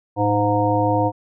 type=harmonic tone with a mistuned harmonic; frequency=102.9 Hz; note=G#2; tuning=16 cents flat; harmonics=1 / 3 / 5 / 7 / 9; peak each=-22 / -22 / -22 / -22 / -22 dBFS; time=0.16-1.12 s; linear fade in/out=50 ms; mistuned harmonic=1; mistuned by=+87 cents; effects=none